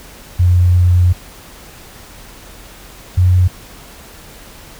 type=tone pair in turn; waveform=sine; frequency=89.1 / 90.81 Hz; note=F2 / F#2; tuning=+35 / -32 cents; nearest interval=unison; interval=33 cents; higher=second; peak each=-7 dBFS; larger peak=neither; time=0.39-1.13 / 3.17-3.48 s; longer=first; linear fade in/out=10 ms; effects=added 43 Hz sine -42 dBFS peak until 4.79 s + pink hiss -38 dBFS RMS until 4.79 s